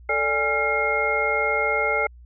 sine tone cluster, 442 / 585 / 823 / 1377 / 2139 Hz, A4 / D5 / G#5 / F6 / C7, +8 / -7 / -16 / -25 / +38 cents, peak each -27 / -27 / -28 / -27 / -23 dBFS, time 0.09-2.07 s, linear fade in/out 5 ms, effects added 60 Hz sine -43 dBFS peak until 2.25 s

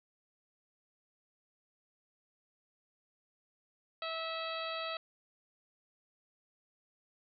harmonic tone, 651 Hz, E5, 22 cents flat, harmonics 1 / 2 / 3 / 4 / 5 / 6 / 7, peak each -41 / -41 / -48 / -45 / -47 / -44 / -51 dBFS, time 4.02-4.97 s, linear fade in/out 2 ms, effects none

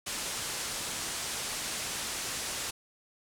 white low-pass noise, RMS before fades -36 dBFS, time 0.06-2.71 s, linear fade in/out 10 ms, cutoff 9700 Hz, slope 24 dB/octave, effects none

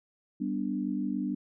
sine chord, G major, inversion none, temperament equal, 196 / 246.9 / 293.7 Hz, G3 / B3 / D4, 0 / 0 / 0 cents, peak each -33 dBFS, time 0.4-1.35 s, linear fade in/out 10 ms, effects none

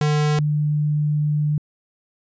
square / sine tone pair in turn, 149.9 / 149.37 Hz, D3 / D3, +36 / +30 cents, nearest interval unison, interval 6 cents, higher first, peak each -17 dBFS, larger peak neither, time 0.01-0.39 / 0.39-1.58 s, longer second, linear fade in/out 2 ms, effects resampled to 16000 Hz

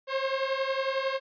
sawtooth beating tone pair, 530 / 541 Hz, C5 / C#5, +22 / -42 cents, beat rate 11 Hz, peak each -26 / -26 dBFS, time 0.07-1.2 s, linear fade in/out 50 ms, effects resampled to 11025 Hz

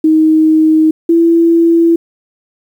sine tone pair in turn, 314.5 / 334.2 Hz, D#4 / E4, +19 / +24 cents, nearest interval minor second, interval 105 cents, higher second, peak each -5 dBFS, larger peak neither, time 0.04-0.91 / 1.09-1.96 s, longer neither, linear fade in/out 5 ms, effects 7-bit

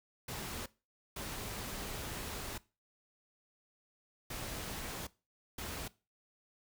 pink noise bursts at uneven times, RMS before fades -42 dBFS, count 4, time 0.28-0.66 / 1.16-2.58 / 4.3-5.07 / 5.58-5.88 s, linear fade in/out 5 ms, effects noise-tail reverb RT60 0.3 s tail -20 dB re dry

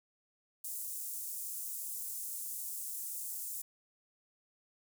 pink high-pass noise, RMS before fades -41 dBFS, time 0.64-3.62 s, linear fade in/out 5 ms, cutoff 8100 Hz, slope 24 dB/octave, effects none

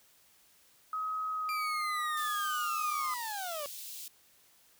sine tone with pitch glide, 1268 to 1224.1 Hz, D#6 to D#6, +32 to -29 cents, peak -32 dBFS, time 0.93-3.14 s, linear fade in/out 2 ms, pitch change -61 cents, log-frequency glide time 1.3-1.99 s
30% pulse linear sweep, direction down, 2383 to 559 Hz, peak -34 dBFS, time 1.49-3.66 s, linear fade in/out 0 ms
white high-pass noise, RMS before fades -44 dBFS, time 2.17-4.08 s, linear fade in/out 2 ms, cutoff 3000 Hz, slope 24 dB/octave
effects white hiss -64 dBFS RMS until 4.79 s

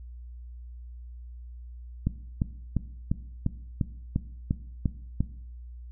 click train, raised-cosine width 5 ms, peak -12 dBFS, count 10, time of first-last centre 2.07-5.206 s, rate 2.87 Hz, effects noise-tail reverb RT60 0.7 s tail -17 dB re dry + added 60 Hz sine -40 dBFS peak until 5.91 s

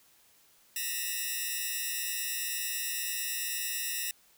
5% pulse tone cluster, 1827 / 1962 / 2613 / 2820 Hz, A#6 / B6 / E7 / F7, -35 / -12 / -16 / +16 cents, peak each -28 dBFS, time 0.76-4.11 s, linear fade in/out 2 ms, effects white hiss -63 dBFS RMS until 4.37 s

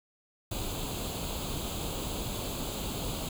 pink noise with comb filter, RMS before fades -35 dBFS, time 0.51-3.29 s, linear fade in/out 5 ms, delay 0.27 ms, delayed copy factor +0.75, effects none

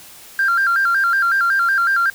sine tone with vibrato, 1480 Hz, F#6, in tune, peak -12 dBFS, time 0.39-2.1 s, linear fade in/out 2 ms, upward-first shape square, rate 5.4 Hz, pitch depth 120 cents each way, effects tanh soft clip ceiling -10 dBFS + white hiss -41 dBFS RMS until 2.14 s

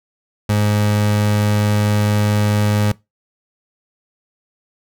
30% pulse tone, 104.5 Hz, G#2, 11 cents sharp, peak -11 dBFS, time 0.49-2.92 s, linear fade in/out 5 ms, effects noise-tail reverb RT60 0.2 s tail -21 dB re dry

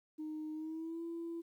sine tone with pitch glide, 309.2 to 335.2 Hz, D#4 to E4, -11 to +29 cents, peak -38 dBFS, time 0.18-1.42 s, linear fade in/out 20 ms, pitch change +140 cents, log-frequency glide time 0.53-1.03 s, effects tanh soft clip ceiling -36 dBFS + 12-bit

